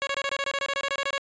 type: tone bursts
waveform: 10% pulse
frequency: 554.4 Hz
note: C#5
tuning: in tune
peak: -17 dBFS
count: 16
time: 0.02-1.18 s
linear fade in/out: 0 ms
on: 50 ms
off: 24 ms
effects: resampled to 16000 Hz